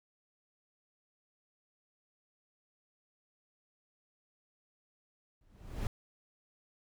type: noise with exponential growth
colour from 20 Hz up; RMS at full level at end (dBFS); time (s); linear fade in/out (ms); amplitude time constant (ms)
brown; -31; 5.41-5.87; 1; 100
effects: none